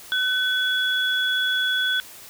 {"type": "tone pair together", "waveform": "sine", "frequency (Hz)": [1509, 3388], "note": ["F#6", "G#7"], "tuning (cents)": [34, 34], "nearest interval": "octave + major second", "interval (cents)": 1400, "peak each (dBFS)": [-22, -23], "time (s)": [0.12, 2], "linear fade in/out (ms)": 0, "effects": ["white hiss -43 dBFS RMS until 2.29 s"]}